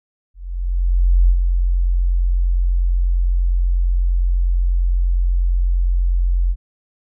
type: tone with ADSR envelope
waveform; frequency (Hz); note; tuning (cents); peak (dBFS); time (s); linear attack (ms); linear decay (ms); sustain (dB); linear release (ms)
sine; 44.24; F1; +23; -8; 0.34-6.56; 950; 66; -5; 54
effects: none